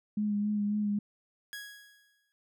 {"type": "tone with vibrato", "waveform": "sine", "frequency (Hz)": 207.7, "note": "G#3", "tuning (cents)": 0, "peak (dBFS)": -27, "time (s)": [0.17, 0.99], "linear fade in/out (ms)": 5, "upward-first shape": "sine", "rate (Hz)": 3.7, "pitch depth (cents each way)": 25}
{"type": "tone with exponential decay", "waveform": "sawtooth", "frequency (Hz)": 1661.2, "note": "G#6", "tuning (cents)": 0, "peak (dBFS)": -34, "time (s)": [1.53, 2.32], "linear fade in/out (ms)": 0, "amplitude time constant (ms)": 170}
{"effects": []}